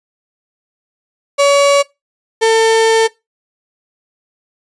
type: tone pair in turn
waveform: 35% pulse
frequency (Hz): 565 / 448.4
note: C#5 / A4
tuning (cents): +33 / +33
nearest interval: major third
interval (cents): 400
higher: first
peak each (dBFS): -6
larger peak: neither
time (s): 1.38-1.83 / 2.41-3.08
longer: second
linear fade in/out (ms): 20
effects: noise-tail reverb RT60 0.2 s tail -20 dB re dry + resampled to 22050 Hz